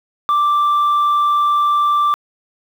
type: tone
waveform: sine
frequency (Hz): 1174.7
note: D6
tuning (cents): 0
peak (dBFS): -9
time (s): 0.29-2.14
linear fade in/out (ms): 0
effects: tanh soft clip ceiling -11 dBFS + 7-bit